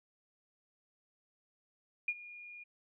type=tone with ADSR envelope; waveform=sine; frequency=2429 Hz; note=D#7; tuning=42 cents flat; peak=-28 dBFS; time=2.08-2.64 s; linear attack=4 ms; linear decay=49 ms; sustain=-19 dB; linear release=13 ms; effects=none